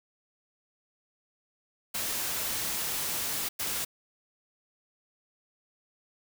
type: noise bursts at uneven times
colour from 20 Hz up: white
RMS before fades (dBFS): -32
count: 2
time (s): 1.94-3.49 / 3.59-3.85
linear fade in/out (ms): 10
effects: none